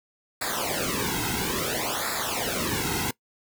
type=noise with flanger; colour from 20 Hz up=pink; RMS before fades=-28 dBFS; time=0.41-3.11 s; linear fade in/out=5 ms; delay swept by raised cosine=0.33 to 1.73 ms; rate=0.59 Hz; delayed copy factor=-1; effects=noise-tail reverb RT60 0.1 s tail -21 dB re dry